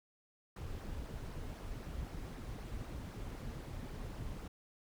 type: noise with flanger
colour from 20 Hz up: brown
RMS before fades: -44 dBFS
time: 0.56-4.48 s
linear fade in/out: 5 ms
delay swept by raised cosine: 0.27 to 6.27 ms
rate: 3.9 Hz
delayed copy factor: -0.5
effects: none